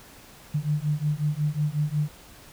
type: beating tone pair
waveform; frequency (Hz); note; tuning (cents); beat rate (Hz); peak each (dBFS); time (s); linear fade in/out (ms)
sine; 146.83 / 152.33; D3 / D#3; 0 / -36; 5.5; -26; 0.54-2.09; 10
effects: pink hiss -49 dBFS RMS until 2.52 s